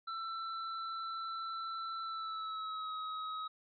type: tone with pitch glide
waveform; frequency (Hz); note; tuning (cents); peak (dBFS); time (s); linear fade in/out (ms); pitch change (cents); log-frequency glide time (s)
square; 1336 to 1271.3; E6 to D#6; +23 to +37; -39; 0.07-3.48; 10; -86; 2.02-2.92
effects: resampled to 11025 Hz